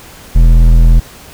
sine tone with hard clipping, 41.2 Hz, E1, in tune, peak -4 dBFS, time 0.35-1 s, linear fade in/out 10 ms, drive 9 dB, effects pink hiss -35 dBFS RMS until 1.33 s

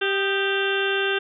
harmonic tone with a mistuned harmonic, 392 Hz, G4, in tune, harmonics 1 / 2 / 3 / 4 / 5 / 6 / 7 / 8 / 9, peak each -24 / -34 / -34 / -25 / -37 / -39 / -29 / -32 / -33 dBFS, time 0.01-1.19 s, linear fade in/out 10 ms, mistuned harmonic 3, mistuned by +79 cents, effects none

